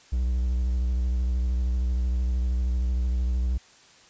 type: tone with vibrato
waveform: triangle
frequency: 61.8 Hz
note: B1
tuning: 2 cents sharp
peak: -20 dBFS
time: 0.12-3.58 s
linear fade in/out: 10 ms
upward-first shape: square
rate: 13 Hz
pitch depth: 49 cents each way
effects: white hiss -54 dBFS RMS until 4.09 s + resampled to 16000 Hz